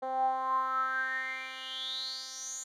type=tone with band-pass filter sweep; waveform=10% pulse; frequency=261.5 Hz; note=C4; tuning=1 cent flat; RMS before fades=-34 dBFS; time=0.02-2.64 s; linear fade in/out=10 ms; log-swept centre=640 to 7200 Hz; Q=9.9; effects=none